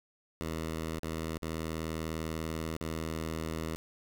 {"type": "tone with dropouts", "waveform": "10% pulse", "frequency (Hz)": 80.3, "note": "E2", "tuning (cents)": -45, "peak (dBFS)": -26, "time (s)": [0.41, 3.76], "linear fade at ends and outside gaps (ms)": 0, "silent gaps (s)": [[0.994, 1.033], [1.379, 1.422], [2.766, 2.81]], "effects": []}